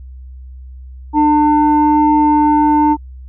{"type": "tone pair together", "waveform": "sine", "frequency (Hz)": [300, 899], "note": ["D4", "A5"], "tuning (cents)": [37, 37], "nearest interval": "octave + perfect fifth", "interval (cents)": 1900, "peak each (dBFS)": -10, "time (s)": [1.13, 2.97], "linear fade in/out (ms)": 50, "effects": ["tanh soft clip ceiling -2 dBFS", "added 64 Hz sine -30 dBFS peak until 3.28 s"]}